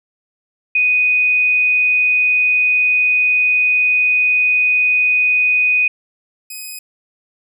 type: tone pair in turn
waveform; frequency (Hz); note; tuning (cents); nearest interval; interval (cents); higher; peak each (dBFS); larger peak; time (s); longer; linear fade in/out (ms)
sine / 5% pulse; 2489 / 2514; D#7 / D#7; 0 / +17; unison; 17; second; -11 / -19; first; 0.75-5.88 / 6.5-6.79; first; 5
effects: none